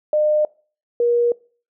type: tone pair in turn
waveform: sine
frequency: 606 / 476.4 Hz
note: D#5 / A#4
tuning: -46 / +38 cents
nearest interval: major third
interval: 416 cents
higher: first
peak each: -14 dBFS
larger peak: neither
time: 0.13-0.45 / 1-1.32 s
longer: neither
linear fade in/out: 2 ms
effects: noise-tail reverb RT60 0.4 s tail -23 dB re dry